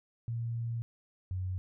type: tone pair in turn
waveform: sine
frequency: 116.54 / 92.5 Hz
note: A#2 / F#2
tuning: 0 / 0 cents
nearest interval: major third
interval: 400 cents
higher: first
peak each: -32 / -32 dBFS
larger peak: neither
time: 0.28-0.82 / 1.31-1.58 s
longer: first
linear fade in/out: 0 ms
effects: none